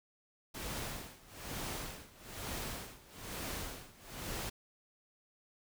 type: noise with tremolo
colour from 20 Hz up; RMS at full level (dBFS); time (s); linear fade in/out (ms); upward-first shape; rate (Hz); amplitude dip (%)
pink; -40; 0.54-4.5; 10; sine; 1.1; 90
effects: none